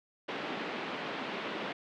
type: band-pass noise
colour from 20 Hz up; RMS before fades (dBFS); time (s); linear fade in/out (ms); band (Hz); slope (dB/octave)
pink; -38; 0.28-1.73; 10; 210 to 3400; 24
effects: none